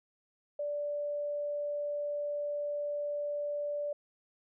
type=tone; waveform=sine; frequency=584 Hz; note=D5; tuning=10 cents flat; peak=-32 dBFS; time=0.59-3.93 s; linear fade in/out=5 ms; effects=none